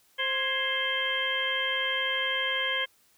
harmonic tone with a mistuned harmonic, 526 Hz, C5, 9 cents sharp, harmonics 1 / 2 / 3 / 4 / 5 / 6, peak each -36 / -37 / -32 / -31 / -41 / -30 dBFS, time 0.18-2.86 s, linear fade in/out 20 ms, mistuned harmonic 3, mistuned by +78 cents, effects white hiss -64 dBFS RMS until 3.17 s

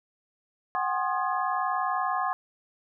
sine tone cluster, 741 / 801 / 1064 / 1224 / 1687 Hz, F#5 / G5 / C6 / D#6 / G#6, +2 / +37 / +29 / -29 / +27 cents, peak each -30 / -33 / -29 / -33 / -36 dBFS, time 0.75-2.33 s, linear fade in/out 0 ms, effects none

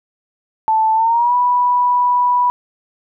sine tone with pitch glide, 880 to 982.1 Hz, A5 to B5, 0 to -10 cents, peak -11 dBFS, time 0.68-2.5 s, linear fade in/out 0 ms, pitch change +190 cents, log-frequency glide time 0.94-1.34 s, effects none

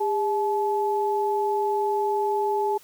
sine tone pair together, 405.9 / 860 Hz, G#4 / A5, -40 / -40 cents, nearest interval octave + minor second, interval 1300 cents, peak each -24 dBFS, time 0-2.78 s, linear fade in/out 10 ms, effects white hiss -53 dBFS RMS until 2.83 s

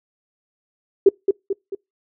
sine tone with echo, 392 Hz, G4, in tune, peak -6 dBFS, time 1.06-1.09 s, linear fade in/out 5 ms, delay 220 ms, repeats 3, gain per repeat -6 dB, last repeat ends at 1.75 s, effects noise-tail reverb RT60 0.2 s tail -26 dB re dry

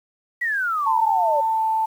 sine exponential sweep, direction down, 1969 to 554.4 Hz, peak -20 dBFS, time 0.41-1.41 s, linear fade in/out 10 ms
sine tone with pitch glide, 892 to 884.3 Hz, A5 to A5, +23 to +8 cents, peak -18 dBFS, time 0.86-1.86 s, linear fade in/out 10 ms, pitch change -15 cents, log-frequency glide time 1.48-1.61 s
effects 8-bit

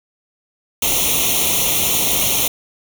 white noise with comb filter, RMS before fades -17 dBFS, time 0.82-2.48 s, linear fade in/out 5 ms, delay 0.31 ms, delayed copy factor +0.9, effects none

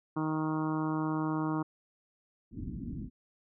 harmonic tone, 156.3 Hz, D#3, 8 cents sharp, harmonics 1 / 2 / 3 / 4 / 5 / 6 / 7 / 8 / 9, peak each -35 / -31 / -45 / -46 / -44 / -41 / -41 / -44 / -48 dBFS, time 0.16-1.63 s, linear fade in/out 10 ms
white low-pass noise, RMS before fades -39 dBFS, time 2.51-3.1 s, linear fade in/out 50 ms, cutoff 290 Hz, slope 48 dB/octave
effects none

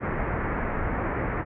pink low-pass noise, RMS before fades -28 dBFS, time 0-1.45 s, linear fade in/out 50 ms, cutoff 2100 Hz, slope 48 dB/octave, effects none

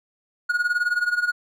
triangle tone with tremolo, 1445 Hz, F#6, 41 cents flat, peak -15 dBFS, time 0.49-1.32 s, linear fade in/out 10 ms, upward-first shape sine, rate 19 Hz, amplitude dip 80%, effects none

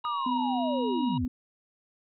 harmonic tone, 954 Hz, A#5, 40 cents sharp, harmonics 1 / 3 / 4, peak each -33 / -43 / -45 dBFS, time 0.04-1.18 s, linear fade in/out 5 ms
sine linear sweep, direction down, 1244.5 to 61.1 Hz, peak -29 dBFS, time 0.05-1.25 s, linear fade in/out 0 ms
sine tone with pitch glide, 252.4 to 250.9 Hz, B3 to B3, +38 to +28 cents, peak -28 dBFS, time 0.26-1.28 s, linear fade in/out 5 ms, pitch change -10 cents, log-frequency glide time 0.75-1.11 s
effects none

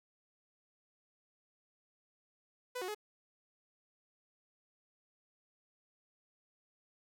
sawtooth tone with pitch steps, 498.5 / 366.7 / 422.2 Hz, B4 / F#4 / G#4, +16 / -15 / +29 cents, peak -34 dBFS, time 2.75-2.948 s, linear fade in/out 10 ms, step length 66 ms, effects none

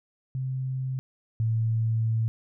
sine tone pair in turn, 130.81 / 112.43 Hz, C3 / A2, 0 / +38 cents, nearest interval minor third, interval 262 cents, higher first, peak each -27 / -22 dBFS, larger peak second, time 0.35-0.99 / 1.4-2.28 s, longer second, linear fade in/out 0 ms, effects none

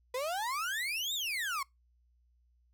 35% pulse exponential two-way sweep, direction up then down, 485.9 to 3816 to 1056 Hz, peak -31 dBFS, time 0.14-1.63 s, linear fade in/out 5 ms, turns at 1.14 s, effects noise-tail reverb RT60 0.2 s tail -26 dB re dry + added 60 Hz sine -66 dBFS peak until 2.73 s

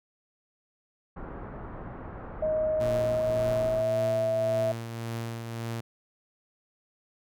pink low-pass noise, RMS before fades -40 dBFS, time 1.16-3.82 s, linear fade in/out 10 ms, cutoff 1400 Hz, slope 24 dB/octave
sine tone with pitch glide, 624 to 653.9 Hz, D#5 to E5, +5 to -14 cents, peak -24 dBFS, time 2.42-4.72 s, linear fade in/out 5 ms, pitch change +81 cents, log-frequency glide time 3.02-4.13 s
sawtooth tone with tremolo, 115.4 Hz, A#2, 17 cents flat, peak -27 dBFS, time 2.8-5.81 s, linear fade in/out 10 ms, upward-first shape triangle, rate 1.8 Hz, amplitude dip 45%
effects none

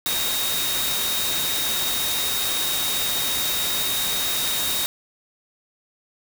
sine tone in noise, 3737 Hz, A#7, 4 cents sharp, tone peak -26 dBFS, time 0.06-4.86 s, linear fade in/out 0 ms, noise white, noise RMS -25 dBFS, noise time 0.06-4.86 s, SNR -4 dB, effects none

